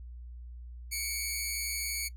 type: tone pair together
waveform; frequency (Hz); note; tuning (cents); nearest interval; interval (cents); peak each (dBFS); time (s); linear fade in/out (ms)
10% pulse; 2191 / 2303; C#7 / D7; -21 / -34; minor second; 87; -26 / -27; 0.91-2.09; 20
effects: noise-tail reverb RT60 0.1 s tail -19 dB re dry + added 60 Hz sine -42 dBFS peak until 2.16 s